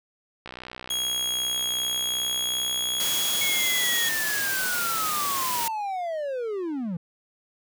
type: click train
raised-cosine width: 0.3 ms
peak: -21 dBFS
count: 163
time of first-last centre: 0.46-3.048 s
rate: 62.6 Hz
type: tone with pitch glide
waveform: sawtooth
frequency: 3300 to 3338 Hz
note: G#7 to G#7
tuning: -12 to +8 cents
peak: -22 dBFS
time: 0.9-4.09 s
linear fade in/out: 5 ms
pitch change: +20 cents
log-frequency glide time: 1.49-3.52 s
type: high-pass noise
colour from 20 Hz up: white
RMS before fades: -29 dBFS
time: 3-5.68 s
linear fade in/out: 2 ms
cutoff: 100 Hz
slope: 48 dB/octave
type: linear sweep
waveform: triangle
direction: down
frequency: 2217 to 159.2 Hz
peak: -25 dBFS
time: 3.41-6.97 s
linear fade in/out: 5 ms
effects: none